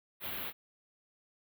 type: band-stop noise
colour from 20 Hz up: white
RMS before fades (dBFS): -39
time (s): 0.2-0.53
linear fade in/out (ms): 50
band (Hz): 3800 to 12000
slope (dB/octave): 48
effects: none